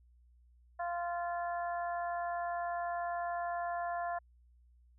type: harmonic tone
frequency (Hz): 346.8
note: F4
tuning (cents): -12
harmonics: 2 / 3 / 4 / 5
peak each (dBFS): -35 / -42 / -46 / -46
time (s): 0.79-4.19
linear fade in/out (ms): 10
effects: added 60 Hz sine -61 dBFS peak until 4.98 s